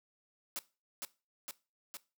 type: noise with echo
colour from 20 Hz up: white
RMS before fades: -39 dBFS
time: 0.56-0.59 s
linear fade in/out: 0 ms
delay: 460 ms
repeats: 3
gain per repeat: -2 dB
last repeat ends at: 1.97 s
effects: noise-tail reverb RT60 0.3 s tail -19 dB re dry + high-pass 200 Hz 12 dB/octave